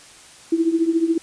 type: tone with tremolo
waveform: sine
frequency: 329.6 Hz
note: E4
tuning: in tune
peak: -12 dBFS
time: 0.52-1.18 s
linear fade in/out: 5 ms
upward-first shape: triangle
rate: 14 Hz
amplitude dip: 85%
effects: white hiss -45 dBFS RMS until 1.22 s + resampled to 22050 Hz